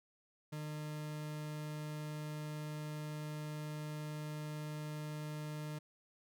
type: tone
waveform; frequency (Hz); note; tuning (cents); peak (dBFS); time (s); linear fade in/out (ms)
40% pulse; 151.5; D#3; -46; -40; 0.52-5.79; 10
effects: none